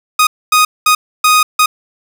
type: tone bursts at uneven times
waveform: sawtooth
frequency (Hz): 1244.5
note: D#6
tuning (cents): 0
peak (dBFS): -3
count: 5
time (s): 0.19-0.27 / 0.52-0.65 / 0.86-0.95 / 1.24-1.43 / 1.59-1.66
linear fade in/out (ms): 5
effects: none